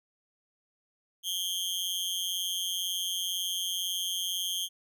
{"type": "tone with amplitude modulation", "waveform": "sawtooth", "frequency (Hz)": 3220, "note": "G7", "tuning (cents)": 46, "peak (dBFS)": -23, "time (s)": [1.23, 4.69], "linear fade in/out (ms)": 50, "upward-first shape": "sine", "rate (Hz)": 182, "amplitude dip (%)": 90, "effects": []}